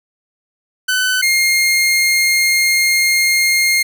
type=tone pair in turn; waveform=sawtooth; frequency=1508 / 2128 Hz; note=F#6 / C7; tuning=+32 / +29 cents; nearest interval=tritone; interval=597 cents; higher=second; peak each=-10 / -8 dBFS; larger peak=second; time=0.88-1.22 / 1.22-3.83 s; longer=second; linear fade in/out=10 ms; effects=none